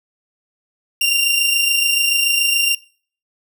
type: tone pair together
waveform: sawtooth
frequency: 2756 / 2783 Hz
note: F7 / F7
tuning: -24 / -7 cents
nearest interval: unison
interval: 17 cents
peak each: -18 / -11 dBFS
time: 1.01-2.75 s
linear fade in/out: 5 ms
effects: noise-tail reverb RT60 0.5 s tail -24 dB re dry